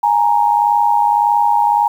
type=tone pair together; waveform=sine; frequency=830.6 / 932.3 Hz; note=G#5 / A#5; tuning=0 / 0 cents; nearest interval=major second; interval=200 cents; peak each=-13 dBFS; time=0.03-1.88 s; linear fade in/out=5 ms; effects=7-bit